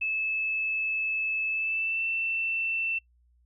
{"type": "tone with pitch glide", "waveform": "sine", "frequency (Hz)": [2610, 2677], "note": ["E7", "E7"], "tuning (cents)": [-18, 26], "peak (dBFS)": -26, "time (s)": [0.01, 2.99], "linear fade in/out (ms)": 10, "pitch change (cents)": 44, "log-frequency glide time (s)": [1.49, 2.05], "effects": ["noise-tail reverb RT60 0.1 s tail -24 dB re dry", "added 60 Hz sine -61 dBFS peak until 3.45 s"]}